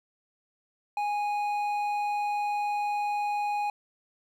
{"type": "tone with hard clipping", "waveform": "triangle", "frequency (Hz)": 827, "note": "G#5", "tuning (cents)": -8, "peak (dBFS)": -28, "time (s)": [0.97, 3.7], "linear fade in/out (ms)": 2, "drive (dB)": 10, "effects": []}